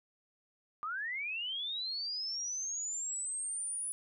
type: linear sweep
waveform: sine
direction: up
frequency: 1174.7 to 9956 Hz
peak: -35 dBFS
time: 0.83-3.92 s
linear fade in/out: 0 ms
effects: none